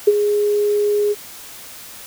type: tone with ADSR envelope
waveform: sine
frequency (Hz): 414.2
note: G#4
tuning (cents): -5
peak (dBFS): -5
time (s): 0.07-1.15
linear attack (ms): 9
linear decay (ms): 36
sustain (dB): -9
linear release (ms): 36
effects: white hiss -37 dBFS RMS until 2.06 s